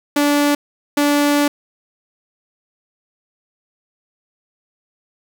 sawtooth tone pair in turn, 290 / 290 Hz, D4 / D4, -22 / -22 cents, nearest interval unison, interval 0 cents, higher neither, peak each -9 dBFS, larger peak neither, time 0.16-0.55 / 0.97-1.48 s, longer second, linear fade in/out 5 ms, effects 7-bit

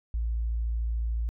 sine tone, 56.9 Hz, A#1, 41 cents flat, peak -25 dBFS, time 0.14-1.29 s, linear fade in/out 0 ms, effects tanh soft clip ceiling -21 dBFS

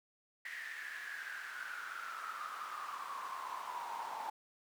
brown noise with high-pass filter sweep, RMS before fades -44 dBFS, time 0.45-4.3 s, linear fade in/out 5 ms, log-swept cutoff 1900 to 870 Hz, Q 9.5, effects none

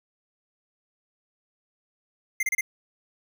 square tone bursts, 2093 Hz, C7, in tune, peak -23 dBFS, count 4, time 2.4-2.61 s, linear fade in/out 5 ms, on 30 ms, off 30 ms, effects none

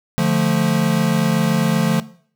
square chord, D minor, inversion none, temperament equal, 146.83 / 174.61 / 220 Hz, D3 / F3 / A3, 0 / 0 / 0 cents, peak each -21 / -19 / -21 dBFS, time 0.18-2 s, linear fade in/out 0 ms, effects noise-tail reverb RT60 0.5 s tail -17 dB re dry

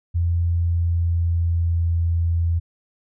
sine tone with pitch glide, 85.4 to 84.27 Hz, F2 to E2, -38 to +39 cents, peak -17 dBFS, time 0.14-2.6 s, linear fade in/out 20 ms, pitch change -23 cents, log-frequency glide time 0.49-1.96 s, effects none

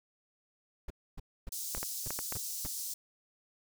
brown noise bursts, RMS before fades -39 dBFS, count 7, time 0.88-2.668 s, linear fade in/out 5 ms, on 24 ms, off 270 ms
pink high-pass noise, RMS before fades -39 dBFS, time 1.52-2.94 s, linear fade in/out 5 ms, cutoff 5300 Hz, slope 24 dB/octave
clicks, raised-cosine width 0.5 ms, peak -22 dBFS, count 5, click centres 1.749 / 1.83 / 2.106 / 2.19 / 2.324 s
effects none

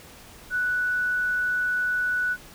sine tone, 1480 Hz, F#6, in tune, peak -22 dBFS, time 0.5-2.37 s, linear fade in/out 50 ms, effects pink hiss -47 dBFS RMS until 2.54 s

